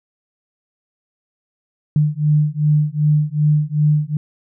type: beating tone pair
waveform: sine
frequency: 149.1 / 151.7 Hz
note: D3 / D#3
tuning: +27 / -44 cents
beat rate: 2.6 Hz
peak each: -16 dBFS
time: 1.96-4.17 s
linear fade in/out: 2 ms
effects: none